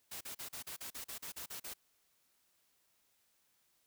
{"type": "noise bursts", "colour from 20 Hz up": "white", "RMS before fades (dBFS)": -45, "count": 12, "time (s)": [0.11, 1.739], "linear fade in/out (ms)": 10, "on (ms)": 100, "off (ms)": 39, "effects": ["white hiss -75 dBFS RMS until 3.86 s"]}